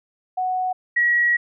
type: tone pair in turn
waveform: sine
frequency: 740 / 1913.8 Hz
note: F#5 / A#6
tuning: 0 / +45 cents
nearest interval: octave + major third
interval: 1645 cents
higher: second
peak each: -20 / -15 dBFS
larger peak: second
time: 0.37-0.73 / 0.96-1.37 s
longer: second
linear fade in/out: 10 ms
effects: none